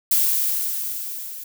violet noise with level ramp, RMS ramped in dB -17 to -35 dBFS, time 0.11-1.44 s, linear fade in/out 5 ms, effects none

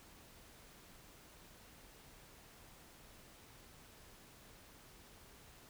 silence, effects pink hiss -60 dBFS RMS until 5.69 s

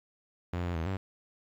sawtooth tone with pitch steps, 88 / 87.5 / 81.2 / 95.8 Hz, F2 / F2 / E2 / G2, +14 / +4 / -26 / -39 cents, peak -27 dBFS, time 0.53-0.97 s, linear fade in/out 5 ms, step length 110 ms, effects low-pass 3000 Hz 12 dB/octave + 11-bit

